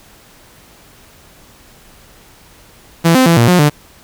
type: tone with pitch steps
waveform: sawtooth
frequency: 166.6 / 258.7 / 167.9 / 117.8 / 179.2 / 148 Hz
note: E3 / C4 / E3 / A#2 / F3 / D3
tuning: +19 / -19 / +32 / +19 / +45 / +14 cents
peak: -3 dBFS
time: 3.04-3.7 s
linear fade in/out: 20 ms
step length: 110 ms
effects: pink hiss -44 dBFS RMS until 4.03 s